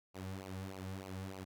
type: tone with flanger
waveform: sawtooth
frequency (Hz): 95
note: F#2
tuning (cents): +46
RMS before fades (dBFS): -45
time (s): 0.14-1.45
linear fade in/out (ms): 20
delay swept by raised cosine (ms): 0.55 to 3.15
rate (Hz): 3.3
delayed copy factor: -0.85
effects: none